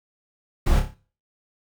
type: noise with echo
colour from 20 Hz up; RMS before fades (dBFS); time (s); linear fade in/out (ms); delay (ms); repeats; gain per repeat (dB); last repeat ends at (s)
brown; -19; 0.66-0.8; 10; 29; 5; -6; 0.945
effects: noise-tail reverb RT60 0.4 s tail -18 dB re dry